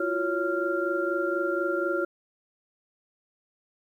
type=tone cluster; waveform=sine; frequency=338.5 / 362.6 / 559 / 1388 Hz; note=E4 / F#4 / C#5 / F6; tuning=+46 / -35 / +14 / -11 cents; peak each=-30 dBFS; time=0-2.05 s; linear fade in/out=5 ms; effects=10-bit